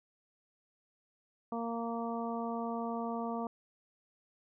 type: harmonic tone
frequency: 231.6 Hz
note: A#3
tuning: 11 cents flat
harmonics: 1 / 2 / 3 / 4 / 5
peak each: -37 / -41 / -40 / -43 / -44 dBFS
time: 1.52-3.47 s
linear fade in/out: 2 ms
effects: none